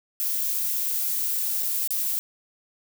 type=noise with dropouts; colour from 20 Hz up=violet; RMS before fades=-26 dBFS; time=0.2-2.19 s; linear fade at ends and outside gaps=0 ms; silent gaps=1.625-1.63 / 1.875-1.906 s; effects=none